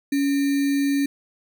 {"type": "tone with sample-and-hold", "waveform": "sine", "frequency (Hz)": 280, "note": "C#4", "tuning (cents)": 18, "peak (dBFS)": -18, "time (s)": [0.12, 1.06], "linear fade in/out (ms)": 5, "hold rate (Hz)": 2100, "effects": []}